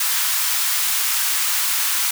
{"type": "high-pass noise", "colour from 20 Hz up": "white", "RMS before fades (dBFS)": -20, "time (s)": [0, 2.11], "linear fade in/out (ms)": 5, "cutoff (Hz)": 940, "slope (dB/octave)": 24, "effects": []}